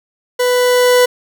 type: tone with level ramp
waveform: 40% pulse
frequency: 495.5 Hz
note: B4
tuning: 6 cents sharp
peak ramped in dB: -11 to -6 dBFS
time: 0.39-1.06 s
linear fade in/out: 10 ms
effects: none